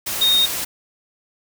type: tone in noise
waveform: sine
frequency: 3707 Hz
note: A#7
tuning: 10 cents flat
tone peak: -13 dBFS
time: 0.21-0.46 s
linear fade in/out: 10 ms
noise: white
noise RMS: -25 dBFS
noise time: 0.06-0.65 s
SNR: +9 dB
effects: none